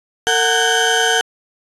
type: tone cluster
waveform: 35% pulse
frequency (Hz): 453.9 / 739 / 1509 / 1627 / 3086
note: A#4 / F#5 / F#6 / G#6 / G7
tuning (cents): -46 / -2 / +34 / -36 / -28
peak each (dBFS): -18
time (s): 0.27-1.21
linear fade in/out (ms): 0
effects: resampled to 24000 Hz